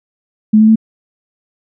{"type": "tone with pitch steps", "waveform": "sine", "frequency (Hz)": [215, 217.9, 221.2], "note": ["A3", "A3", "A3"], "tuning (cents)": [-40, -17, 9], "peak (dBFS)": -4, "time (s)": [0.53, 0.758], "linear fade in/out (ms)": 10, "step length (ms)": 76, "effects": []}